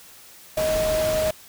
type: tone in noise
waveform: sine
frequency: 626 Hz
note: D#5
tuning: 10 cents sharp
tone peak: -20 dBFS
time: 0.57-1.31 s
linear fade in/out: 5 ms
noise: pink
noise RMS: -29 dBFS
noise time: 0.57-1.31 s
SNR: +6 dB
effects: white hiss -47 dBFS RMS until 1.48 s